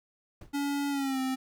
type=noise with exponential decay; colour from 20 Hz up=brown; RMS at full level=-40 dBFS; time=0.41-0.58 s; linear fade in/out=5 ms; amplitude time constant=36 ms
type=tone with pitch glide; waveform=square; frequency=283.7 to 261.7 Hz; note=C#4 to C4; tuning=+40 to 0 cents; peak=-29 dBFS; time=0.53-1.36 s; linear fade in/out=20 ms; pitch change=-140 cents; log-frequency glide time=0.9-1.2 s
effects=none